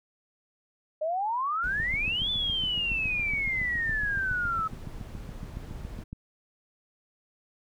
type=exponential two-way sweep; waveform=sine; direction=up then down; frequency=602 to 3520 to 1282 Hz; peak=-26 dBFS; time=1.01-4.68 s; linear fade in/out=10 ms; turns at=2.3 s
type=noise; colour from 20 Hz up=brown; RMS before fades=-40 dBFS; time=1.63-6.04 s; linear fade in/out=10 ms
type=click train; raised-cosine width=5 ms; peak=-25 dBFS; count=32; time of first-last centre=1.8-6.13 s; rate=7.16 Hz
effects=none